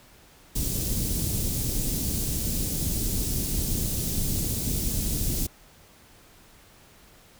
pink band-stop noise, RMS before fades -27 dBFS, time 0.55-5.47 s, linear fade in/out 10 ms, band 250 to 6500 Hz, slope 12 dB/octave, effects pink hiss -54 dBFS RMS until 7.39 s

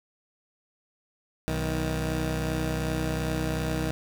15% pulse tone pair together, 62.7 / 157.99 Hz, B1 / D#3, +27 / +27 cents, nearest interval octave + major third, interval 1600 cents, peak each -23 / -23 dBFS, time 1.48-3.91 s, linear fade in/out 0 ms, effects none

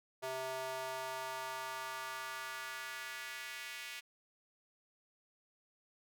square tone with high-pass filter sweep, 130.81 Hz, C3, in tune, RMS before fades -43 dBFS, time 0.22-4.01 s, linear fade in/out 20 ms, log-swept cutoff 580 to 2300 Hz, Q 1.9, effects none

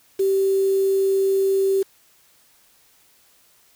sine tone with quantisation, 387.9 Hz, G4, 18 cents flat, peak -16 dBFS, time 0.19-1.83 s, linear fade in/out 10 ms, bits 6, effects white hiss -57 dBFS RMS until 3.75 s

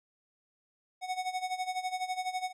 square tone with tremolo, 740 Hz, F#5, in tune, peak -30 dBFS, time 1.01-2.53 s, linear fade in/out 50 ms, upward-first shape sine, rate 12 Hz, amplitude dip 80%, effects low-pass 9000 Hz 12 dB/octave

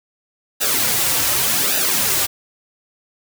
white noise with flanger, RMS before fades -18 dBFS, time 0.6-2.27 s, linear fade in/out 20 ms, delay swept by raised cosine 0.91 to 4.91 ms, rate 0.86 Hz, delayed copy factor -0.75, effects none

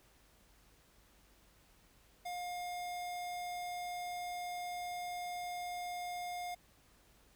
square tone, 711 Hz, F5, 31 cents sharp, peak -40 dBFS, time 2.25-6.55 s, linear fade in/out 10 ms, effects added 50 Hz sine -70 dBFS peak until 7.35 s + pink hiss -67 dBFS RMS until 7.35 s

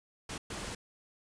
pink noise bursts at uneven times, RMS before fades -40 dBFS, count 2, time 0.29-0.38 / 0.5-0.75 s, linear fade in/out 5 ms, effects resampled to 22050 Hz

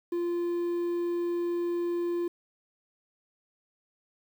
triangle tone with quantisation, 346.4 Hz, F4, 14 cents flat, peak -25 dBFS, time 0.12-2.28 s, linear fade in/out 5 ms, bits 9, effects none

